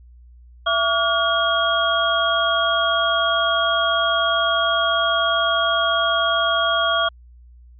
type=tone cluster; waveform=sine; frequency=668 / 1143 / 1424 / 3273 Hz; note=E5 / D6 / F6 / G#7; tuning=+23 / -47 / +33 / -26 cents; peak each=-22 dBFS; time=0.66-7.09 s; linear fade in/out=10 ms; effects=added 60 Hz sine -43 dBFS peak until 7.79 s